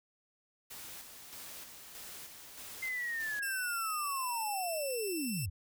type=noise with tremolo; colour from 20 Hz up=white; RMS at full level=-47 dBFS; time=0.7-3.4 s; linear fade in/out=10 ms; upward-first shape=square; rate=1.6 Hz; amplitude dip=40%
type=linear sweep; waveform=sine; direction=down; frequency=2093 to 74.2 Hz; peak=-34 dBFS; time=2.82-5.5 s; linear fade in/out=10 ms
type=tone with vibrato; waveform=5% pulse; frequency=2677 Hz; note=E7; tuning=26 cents sharp; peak=-30 dBFS; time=3.42-5.46 s; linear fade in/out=10 ms; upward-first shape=sine; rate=17 Hz; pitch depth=11 cents each way
effects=none